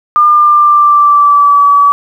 sine tone with pitch glide, 1203 to 1144 Hz, D6 to D6, +41 to -46 cents, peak -3 dBFS, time 0.16-1.92 s, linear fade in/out 0 ms, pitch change -87 cents, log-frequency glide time 0.29-1.65 s, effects 7-bit

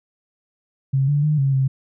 sine tone with pitch steps, 135.1 / 145.1 / 151.7 / 136.8 / 133.6 Hz, C#3 / D3 / D#3 / C#3 / C3, -44 / -21 / -44 / -23 / +36 cents, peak -15 dBFS, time 0.93-1.68 s, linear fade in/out 10 ms, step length 150 ms, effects none

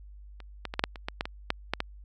clicks, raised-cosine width 0.3 ms, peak -30 / -17 / -19 / -9 / -6 / -25 / -15 / -12 / -18 / -9 / -10 / -12 dBFS, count 12, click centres 0.403 / 0.653 / 0.739 / 0.794 / 0.839 / 0.958 / 1.085 / 1.209 / 1.255 / 1.504 / 1.736 / 1.804 s, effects added 50 Hz sine -45 dBFS peak until 2.04 s

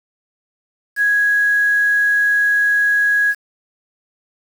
sine tone with quantisation, 1661.2 Hz, G#6, in tune, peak -12 dBFS, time 0.96-3.35 s, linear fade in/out 50 ms, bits 6, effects none

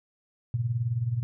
sine tone with tremolo, 118.4 Hz, A#2, 27 cents sharp, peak -22 dBFS, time 0.54-1.23 s, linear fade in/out 0 ms, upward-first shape sine, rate 19 Hz, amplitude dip 70%, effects none

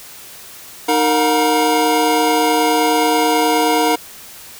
square tone cluster, 308.2 / 462 / 721 / 954 Hz, D#4 / A#4 / F#5 / A#5, -16 / -16 / -45 / +40 cents, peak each -19 dBFS, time 0.88-3.96 s, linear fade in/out 10 ms, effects white hiss -37 dBFS RMS until 4.59 s

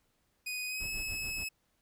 sawtooth tone with pitch glide, 2489 to 2583 Hz, D#7 to E7, 0 to -36 cents, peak -32 dBFS, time 0.46-1.49 s, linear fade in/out 10 ms, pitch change +64 cents, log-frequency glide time 0.67-0.88 s
brown noise with tremolo, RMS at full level -42 dBFS, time 0.8-1.44 s, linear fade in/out 5 ms, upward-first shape sine, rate 6.9 Hz, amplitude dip 70%
effects pink hiss -75 dBFS RMS until 1.81 s

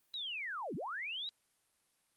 sine linear two-way sweep, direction down then up, 3956 to 135.3 to 3956 Hz, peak -38 dBFS, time 0.14-1.29 s, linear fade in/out 0 ms, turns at 0.75 s, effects white hiss -75 dBFS RMS until 2.16 s + Opus 32 kbps

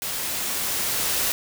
white noise with level ramp, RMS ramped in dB -29 to -23 dBFS, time 0.02-1.32 s, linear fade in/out 0 ms, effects none

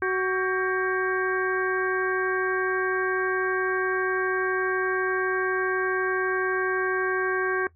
harmonic tone with a mistuned harmonic, 374 Hz, F#4, 19 cents sharp, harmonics 1 / 2 / 3 / 4 / 5 / 6, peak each -25 / -36 / -30 / -28 / -37 / -41 dBFS, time 0.02-7.67 s, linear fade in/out 2 ms, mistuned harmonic 4, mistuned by +97 cents, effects noise-tail reverb RT60 0.1 s tail -18 dB re dry + added 83 Hz sine -56 dBFS peak until 7.75 s

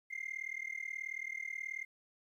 sine tone with amplitude modulation, 2100 Hz, C7, 6 cents sharp, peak -33 dBFS, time 0.1-1.85 s, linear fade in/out 20 ms, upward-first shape sine, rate 38.5 Hz, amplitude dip 100%, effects tanh soft clip ceiling -34 dBFS + 12-bit

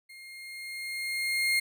35% pulse tone with level ramp, 2130 Hz, C7, 30 cents sharp, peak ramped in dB -45 to -21 dBFS, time 0.09-1.6 s, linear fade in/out 10 ms, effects none

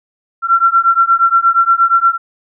sine beating tone pair, 1356 / 1364.5 Hz, E6 / F6, +49 / -41 cents, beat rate 8.5 Hz, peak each -11 dBFS, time 0.42-2.18 s, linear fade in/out 50 ms, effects none

